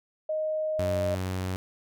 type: tone with pitch glide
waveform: sine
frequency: 622.3 to 610.6 Hz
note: D#5 to D#5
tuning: 0 to -33 cents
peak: -26 dBFS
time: 0.29-1.15 s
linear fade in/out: 5 ms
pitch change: -33 cents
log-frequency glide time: 0.8-0.93 s
type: tone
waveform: sawtooth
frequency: 93 Hz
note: F#2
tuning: 9 cents sharp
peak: -25 dBFS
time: 0.79-1.56 s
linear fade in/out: 0 ms
effects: none